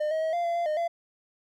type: tone with pitch steps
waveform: triangle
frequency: 605 / 634 / 639 / 693 / 683 / 688 / 612 / 681 Hz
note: D#5 / D#5 / D#5 / F5 / F5 / F5 / D#5 / F5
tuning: -49 / +32 / +46 / -14 / -39 / -26 / -29 / -44 cents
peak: -23 dBFS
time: 0-0.88 s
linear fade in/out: 10 ms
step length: 110 ms
effects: none